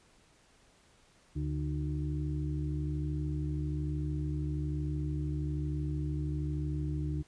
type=harmonic tone with a mistuned harmonic; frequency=73 Hz; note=D2; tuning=10 cents flat; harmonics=1 / 2 / 4 / 5; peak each=-35 / -34 / -39 / -49 dBFS; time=1.35-7.23 s; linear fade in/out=20 ms; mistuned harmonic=4; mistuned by=+69 cents; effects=pink hiss -64 dBFS RMS until 7.27 s + resampled to 22050 Hz